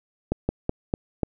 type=slowing click train; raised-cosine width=2 ms; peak=-9 dBFS; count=5; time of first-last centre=0.32-1.233 s; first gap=170 ms; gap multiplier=1.2; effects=none